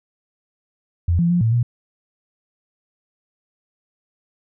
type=tone with pitch steps; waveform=sine; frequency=85.8 / 170.6 / 175.3 / 113.1 / 119.8 Hz; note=F2 / F3 / F3 / A2 / A#2; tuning=-30 / -40 / +7 / +48 / +48 cents; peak=-14 dBFS; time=1.08-1.63 s; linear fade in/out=5 ms; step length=110 ms; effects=none